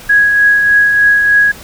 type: tone with tremolo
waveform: sine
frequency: 1661.2 Hz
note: G#6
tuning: in tune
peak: -4 dBFS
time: 0.09-1.52 s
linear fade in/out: 10 ms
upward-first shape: triangle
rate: 3.3 Hz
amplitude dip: 40%
effects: pink hiss -33 dBFS RMS until 1.63 s